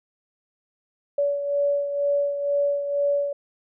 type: beating tone pair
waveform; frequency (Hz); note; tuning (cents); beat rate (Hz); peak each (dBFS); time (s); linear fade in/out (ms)
sine; 570 / 572.1; C#5 / D5; +48 / -45; 2.1; -21 / -29; 1.18-3.33; 5
effects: none